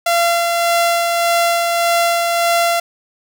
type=tone with tremolo; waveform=sawtooth; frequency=684 Hz; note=F5; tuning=36 cents flat; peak=-8 dBFS; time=0.06-2.8 s; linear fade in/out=5 ms; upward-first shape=sine; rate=1.7 Hz; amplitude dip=30%; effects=none